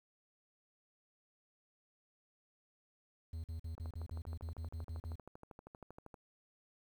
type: tone bursts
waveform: triangle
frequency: 81.3 Hz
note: E2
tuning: 23 cents flat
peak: -38 dBFS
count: 12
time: 3.33-5.156 s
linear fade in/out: 5 ms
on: 110 ms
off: 46 ms
type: click train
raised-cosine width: 1 ms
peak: -37 dBFS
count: 31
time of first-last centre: 3.78-6.142 s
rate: 12.7 Hz
effects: 11-bit